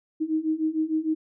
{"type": "beating tone pair", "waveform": "sine", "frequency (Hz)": [311.1, 317.7], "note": ["D#4", "D#4"], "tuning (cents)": [0, 36], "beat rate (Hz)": 6.6, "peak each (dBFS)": [-27, -25], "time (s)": [0.2, 1.15], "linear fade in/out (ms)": 20, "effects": []}